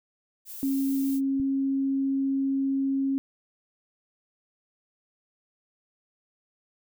violet noise, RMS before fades -40 dBFS, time 0.45-1.21 s, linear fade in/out 50 ms
sine tone, 271.5 Hz, C#4, 36 cents flat, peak -23 dBFS, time 0.63-3.18 s, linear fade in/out 0 ms
click, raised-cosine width 5 ms, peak -27 dBFS, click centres 1.399 s
effects none

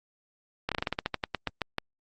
slowing click train, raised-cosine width 0.3 ms, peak -12 dBFS, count 15, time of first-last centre 0.69-1.784 s, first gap 27 ms, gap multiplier 1.15, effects Opus 48 kbps

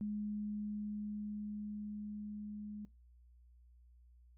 sine tone with level ramp, 209 Hz, G#3, 11 cents sharp, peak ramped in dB -36 to -43 dBFS, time 0.01-2.85 s, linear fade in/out 0 ms, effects noise-tail reverb RT60 0.2 s tail -19 dB re dry + added 60 Hz sine -60 dBFS peak until 4.37 s

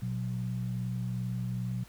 sine tone pair together, 121.9 / 184.39 Hz, B2 / F#3, -22 / -6 cents, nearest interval perfect fifth, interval 716 cents, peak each -32 / -36 dBFS, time 0.02-1.84 s, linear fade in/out 5 ms, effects added 50 Hz sine -52 dBFS peak until 1.88 s + pink hiss -56 dBFS RMS until 1.88 s

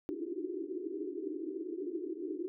pink band-pass noise, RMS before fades -39 dBFS, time 0.09-2.48 s, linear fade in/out 0 ms, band 300 to 400 Hz, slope 96 dB/octave, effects none

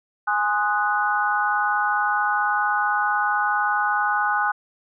sine chord, Ab dominant seventh, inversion none, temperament equal, 830.6 / 1046.5 / 1244.5 / 1480 Hz, Ab5 / C6 / Eb6 / Gb6, 0 / 0 / 0 / 0 cents, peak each -23 / -29 / -25 / -23 dBFS, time 0.27-4.52 s, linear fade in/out 10 ms, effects none

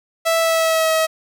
sawtooth tone with pitch glide, 658 to 640.4 Hz, E5 to D#5, -3 to +50 cents, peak -11 dBFS, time 0.25-1.07 s, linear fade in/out 20 ms, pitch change -47 cents, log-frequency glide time 0.39-0.91 s, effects none

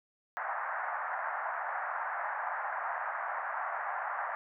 pink band-pass noise, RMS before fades -36 dBFS, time 0.37-4.35 s, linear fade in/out 0 ms, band 680 to 1800 Hz, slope 48 dB/octave, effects none

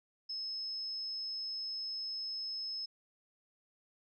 sine tone, 5190 Hz, E8, 28 cents flat, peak -37 dBFS, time 0.29-2.86 s, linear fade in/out 10 ms, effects none

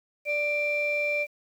sine tone pair together, 587.3 / 2361 Hz, D5 / D7, 0 / +9 cents, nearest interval 2 octaves, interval 2409 cents, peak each -27 / -25 dBFS, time 0.25-1.27 s, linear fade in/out 50 ms, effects tanh soft clip ceiling -19 dBFS + 9-bit

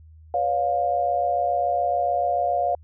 sine tone cluster, 503 / 570 / 706 Hz, B4 / C#5 / F5, +32 / +48 / +19 cents, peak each -30 / -26 / -21 dBFS, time 0.34-2.75 s, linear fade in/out 2 ms, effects added 79 Hz sine -45 dBFS peak until 2.83 s

